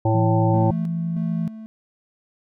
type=harmonic tone; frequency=110.9 Hz; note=A2; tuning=14 cents sharp; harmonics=1 / 3 / 5 / 7 / 8; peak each=-18 / -23 / -25 / -26 / -27 dBFS; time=0.05-0.71 s; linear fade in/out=5 ms
type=tone; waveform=sine; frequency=168.2 Hz; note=E3; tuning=35 cents sharp; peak=-22 dBFS; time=0.14-1.48 s; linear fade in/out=5 ms
type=tone with tremolo; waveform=triangle; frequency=220 Hz; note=A3; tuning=in tune; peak=-24 dBFS; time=0.54-1.66 s; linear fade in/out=0 ms; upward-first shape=square; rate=1.6 Hz; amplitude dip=60%
effects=none